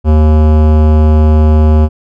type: tone with hard clipping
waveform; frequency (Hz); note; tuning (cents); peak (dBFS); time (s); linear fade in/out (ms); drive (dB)
sine; 77.1; D#2; -15; -6; 0.04-1.89; 50; 18
effects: none